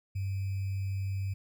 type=tone with sample-and-hold; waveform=sine; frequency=96.9 Hz; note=G2; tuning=20 cents flat; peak=-30 dBFS; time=0.15-1.34 s; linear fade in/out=10 ms; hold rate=2450 Hz; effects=none